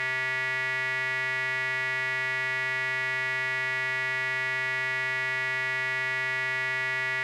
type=tone with band-pass filter; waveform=square; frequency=129.7 Hz; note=C3; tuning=15 cents flat; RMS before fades=-29 dBFS; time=0-7.23 s; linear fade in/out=0 ms; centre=2000 Hz; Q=6.5; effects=none